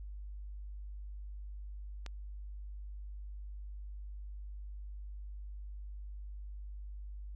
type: click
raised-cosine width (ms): 0.2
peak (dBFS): -27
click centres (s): 2.063
effects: added 50 Hz sine -42 dBFS peak until 7.35 s